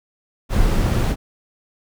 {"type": "noise", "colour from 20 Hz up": "brown", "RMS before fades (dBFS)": -17, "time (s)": [0.49, 1.16], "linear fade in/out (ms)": 50, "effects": []}